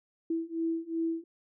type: beating tone pair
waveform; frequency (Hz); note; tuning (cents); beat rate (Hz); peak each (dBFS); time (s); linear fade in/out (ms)
sine; 327.5 / 330.2; E4 / E4; -11 / +3; 2.7; -33 / -32; 0.3-1.24; 5
effects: none